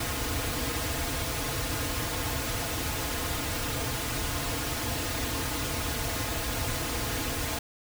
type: noise with comb filter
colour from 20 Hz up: pink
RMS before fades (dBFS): -31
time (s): 0-7.59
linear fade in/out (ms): 5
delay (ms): 5.2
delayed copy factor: -1
effects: none